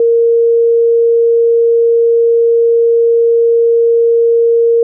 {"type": "tone", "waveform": "sine", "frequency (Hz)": 464.4, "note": "A#4", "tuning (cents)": -7, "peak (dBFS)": -6, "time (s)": [0, 4.83], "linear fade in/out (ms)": 2, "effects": []}